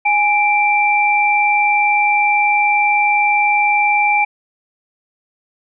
sine tone pair together, 829.8 / 2349 Hz, G#5 / D7, -2 / 0 cents, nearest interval octave + tritone, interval 1802 cents, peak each -14 dBFS, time 0.05-4.25 s, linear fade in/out 10 ms, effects none

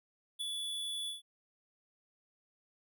square tone with ADSR envelope, 3438 Hz, A7, 41 cents flat, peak -34 dBFS, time 0.39-1.22 s, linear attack 22 ms, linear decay 7 ms, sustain -3 dB, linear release 140 ms, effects none

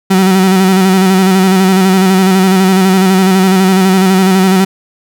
35% pulse tone with vibrato, 188.9 Hz, F#3, 36 cents sharp, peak -4 dBFS, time 0.1-4.65 s, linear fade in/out 10 ms, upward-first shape square, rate 12 Hz, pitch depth 33 cents each way, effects none

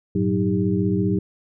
sine tone cluster, 99.1 / 114.4 / 185.9 / 313.4 / 398.6 Hz, G2 / A#2 / F#3 / D#4 / G4, +19 / -32 / +8 / +13 / +29 cents, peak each -26 / -27 / -21 / -25 / -26 dBFS, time 0.15-1.19 s, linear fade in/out 5 ms, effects none

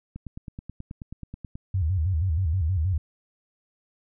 click train, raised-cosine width 5 ms, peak -24 dBFS, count 14, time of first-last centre 0.16-1.555 s, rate 9.32 Hz
sine tone with vibrato, 85.9 Hz, F2, 28 cents flat, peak -21 dBFS, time 1.74-2.98 s, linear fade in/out 5 ms, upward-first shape square, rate 6.3 Hz, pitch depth 170 cents each way
effects none

